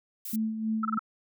violet noise, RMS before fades -37 dBFS, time 0.25-0.36 s, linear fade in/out 5 ms
sine tone with tremolo, 220 Hz, A3, in tune, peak -25 dBFS, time 0.33-0.98 s, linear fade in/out 5 ms, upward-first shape sine, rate 3.2 Hz, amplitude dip 55%
sine tone bursts, 1314 Hz, E6, 6 cents flat, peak -25 dBFS, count 4, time 0.83-0.993 s, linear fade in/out 5 ms, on 22 ms, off 25 ms
effects none

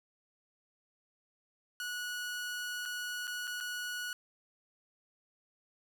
sawtooth tone with dropouts, 1464 Hz, F#6, 19 cents flat, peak -33 dBFS, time 1.8-4.13 s, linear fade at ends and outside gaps 1 ms, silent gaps 2.854-2.858 / 3.271-3.277 / 3.472-3.476 / 3.603-3.608 s, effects none

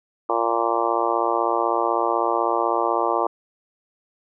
harmonic tone, 116 Hz, A#2, 8 cents flat, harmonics 3 / 4 / 5 / 6 / 7 / 8 / 9 / 10, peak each -27 / -27 / -27 / -27 / -27 / -27 / -27 / -27 dBFS, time 0.29-3.27 s, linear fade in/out 5 ms, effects none

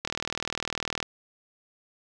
click train, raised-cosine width 0.2 ms, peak -11 dBFS, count 40, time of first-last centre 0.05-1.027 s, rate 39.9 Hz, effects none

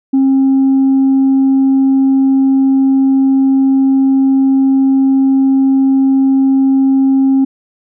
sine tone, 268.6 Hz, C4, 46 cents sharp, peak -5 dBFS, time 0.13-7.45 s, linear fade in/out 10 ms, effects tanh soft clip ceiling -5 dBFS

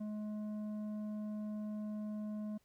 sine tone with tanh clipping, 211.7 Hz, G#3, 33 cents sharp, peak -40 dBFS, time 0-2.58 s, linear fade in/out 10 ms, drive 8 dB, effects pink hiss -75 dBFS RMS until 2.64 s

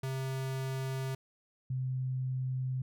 square / sine tone pair in turn, 132.7 / 129.3 Hz, C3 / C3, +25 / -20 cents, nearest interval unison, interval 45 cents, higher first, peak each -34 / -31 dBFS, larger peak second, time 0.03-1.15 / 1.7-2.82 s, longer neither, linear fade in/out 5 ms, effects none

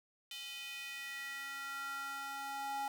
square tone with high-pass filter sweep, 276.2 Hz, C#4, 6 cents flat, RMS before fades -43 dBFS, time 0.31-2.88 s, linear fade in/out 2 ms, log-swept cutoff 3100 to 820 Hz, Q 3.5, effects 10-bit

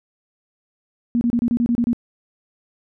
sine tone bursts, 237.4 Hz, A#3, 32 cents sharp, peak -15 dBFS, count 9, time 1.15-1.931 s, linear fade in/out 0 ms, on 61 ms, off 29 ms, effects none

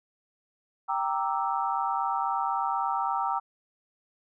sine chord, E half-diminished seventh, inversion first, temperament equal, 784 / 932.3 / 1174.7 / 1318.5 Hz, G5 / Bb5 / D6 / E6, 0 / 0 / 0 / 0 cents, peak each -30 / -30 / -33 / -32 dBFS, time 0.88-3.4 s, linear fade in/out 20 ms, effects none

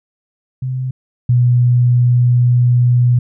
sine tone pair in turn, 129 / 122.61 Hz, C3 / B2, -24 / -12 cents, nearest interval minor second, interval 88 cents, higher first, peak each -17 / -8 dBFS, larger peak second, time 0.62-0.91 / 1.29-3.19 s, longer second, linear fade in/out 5 ms, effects none

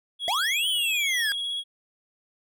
triangle tone with vibrato, 3322 Hz, G#7, in tune, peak -26 dBFS, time 0.19-1.64 s, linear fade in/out 50 ms, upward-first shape square, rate 16 Hz, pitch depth 13 cents each way
square linear two-way sweep, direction up then down, 644 to 3136 to 1594 Hz, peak -25 dBFS, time 0.28-1.32 s, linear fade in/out 0 ms, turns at 0.68 s
effects none

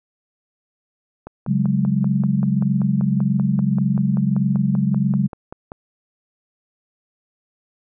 click train, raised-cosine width 1 ms, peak -19 dBFS, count 24, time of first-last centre 1.27-5.719 s, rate 5.17 Hz
sine chord, C# suspended fourth, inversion none, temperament equal with one note detuned, 138.59 / 185 / 206.7 Hz, C#3 / F#3 / G#3, 0 / 0 / -8 cents, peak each -20 dBFS, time 1.47-5.28 s, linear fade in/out 20 ms
effects none

